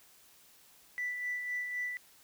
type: tone with tremolo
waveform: sine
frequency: 1975.5 Hz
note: B6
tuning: in tune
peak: -31 dBFS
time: 0.98-1.97 s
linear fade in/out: 0 ms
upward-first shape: sine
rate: 3.9 Hz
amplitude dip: 45%
effects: tanh soft clip ceiling -28 dBFS + white hiss -61 dBFS RMS until 2.23 s